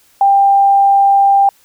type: tone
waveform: sine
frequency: 793 Hz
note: G5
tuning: 20 cents sharp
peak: -6 dBFS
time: 0.21-1.49 s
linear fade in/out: 2 ms
effects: white hiss -51 dBFS RMS until 1.64 s